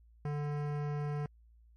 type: tone with hard clipping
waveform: sine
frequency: 146.83 Hz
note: D3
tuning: in tune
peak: -35 dBFS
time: 0.25-1.26 s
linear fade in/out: 2 ms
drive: 18 dB
effects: added 57 Hz sine -58 dBFS peak until 1.76 s + MP3 48 kbps